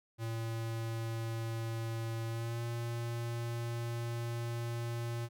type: tone with pitch glide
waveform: square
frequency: 113.9 to 117.58 Hz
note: A#2 to A#2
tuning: -40 to +15 cents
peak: -36 dBFS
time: 0.18-5.29 s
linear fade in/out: 50 ms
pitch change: +55 cents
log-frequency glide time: 2.28-2.62 s
effects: none